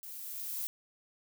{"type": "noise with level ramp", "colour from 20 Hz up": "violet", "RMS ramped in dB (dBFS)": [-46, -36], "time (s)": [0.03, 0.67], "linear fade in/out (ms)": 0, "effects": []}